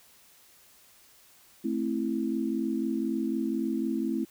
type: chord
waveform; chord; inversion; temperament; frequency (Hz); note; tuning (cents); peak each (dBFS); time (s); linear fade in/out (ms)
sine; A minor; none; just; 220 / 264 / 330; A3 / C4 / E4; 0 / +16 / +2; -31; 1.64-4.25; 10
effects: white hiss -58 dBFS RMS until 4.3 s